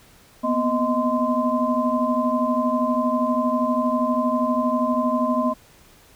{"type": "tone cluster", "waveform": "sine", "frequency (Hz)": [239.8, 252.3, 625, 1034], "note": ["A#3", "B3", "D#5", "C6"], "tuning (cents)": [49, 37, 8, -21], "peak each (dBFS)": -24, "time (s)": [0.43, 5.54], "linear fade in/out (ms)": 20, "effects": ["pink hiss -52 dBFS RMS until 6.15 s"]}